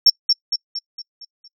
sine tone with echo, 5450 Hz, F8, 43 cents flat, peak -5 dBFS, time 0.06-0.1 s, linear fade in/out 5 ms, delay 230 ms, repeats 6, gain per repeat -6 dB, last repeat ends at 1.48 s, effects noise-tail reverb RT60 0.1 s tail -26 dB re dry + tanh soft clip ceiling -5 dBFS

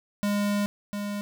square tone pair in turn, 204.5 / 204.5 Hz, G#3 / G#3, -26 / -26 cents, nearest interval unison, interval 0 cents, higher neither, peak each -24 / -30 dBFS, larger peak first, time 0.23-0.66 / 0.93-1.21 s, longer first, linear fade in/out 0 ms, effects none

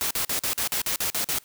white noise bursts, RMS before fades -26 dBFS, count 10, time 0.01-1.385 s, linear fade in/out 0 ms, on 97 ms, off 45 ms, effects white hiss -55 dBFS RMS until 1.44 s

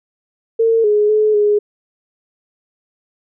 sine tone with pitch steps, 454 / 418.5 / 428.1 / 415.8 Hz, A#4 / G#4 / A4 / G#4, -46 / +13 / -47 / +2 cents, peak -10 dBFS, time 0.59-1.59 s, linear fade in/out 10 ms, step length 250 ms, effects none

